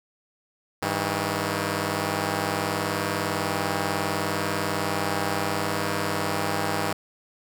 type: tone pair together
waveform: 5% pulse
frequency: 100.1 / 160.02 Hz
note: G2 / D#3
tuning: +37 / +49 cents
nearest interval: minor sixth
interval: 812 cents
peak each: -16 dBFS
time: 0.82-6.93 s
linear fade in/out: 5 ms
effects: none